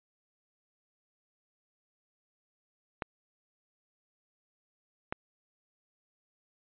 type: clicks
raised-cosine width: 0.5 ms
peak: -17 dBFS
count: 2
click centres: 3.022 / 5.125 s
effects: resampled to 8000 Hz